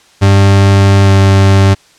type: tone with pitch glide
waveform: 40% pulse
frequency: 98.6 to 97.58 Hz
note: G2 to G2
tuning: +11 to -7 cents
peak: -3 dBFS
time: 0.21-1.75 s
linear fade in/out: 20 ms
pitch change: -18 cents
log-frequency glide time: 1.04-1.09 s
effects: white hiss -45 dBFS RMS until 1.98 s + low-pass 7000 Hz 12 dB/octave